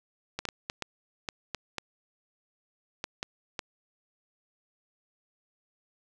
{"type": "clicks", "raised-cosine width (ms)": 0.2, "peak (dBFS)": -15, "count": 11, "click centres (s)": [0.39, 0.453, 0.488, 0.699, 0.823, 1.288, 1.547, 1.783, 3.041, 3.229, 3.592], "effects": []}